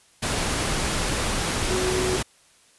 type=tone in noise; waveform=sine; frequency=370 Hz; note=F#4; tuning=in tune; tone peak=-24 dBFS; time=1.7-2.17 s; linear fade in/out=10 ms; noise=pink; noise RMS=-25 dBFS; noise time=0.22-2.23 s; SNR=-2 dB; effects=white hiss -57 dBFS RMS until 2.78 s + resampled to 24000 Hz